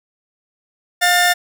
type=tone pair together; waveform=sawtooth; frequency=709.1 / 1794 Hz; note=F5 / A6; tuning=+26 / +33 cents; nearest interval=octave + major third; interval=1607 cents; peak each=-11 dBFS; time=1.01-1.34 s; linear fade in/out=20 ms; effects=none